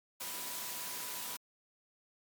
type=tone in noise; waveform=sine; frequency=987.8 Hz; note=B5; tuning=in tune; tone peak=-52 dBFS; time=0.2-1.37 s; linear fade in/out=10 ms; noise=white; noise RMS=-41 dBFS; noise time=0.2-1.37 s; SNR=-14 dB; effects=high-pass 150 Hz 12 dB/octave + MP3 96 kbps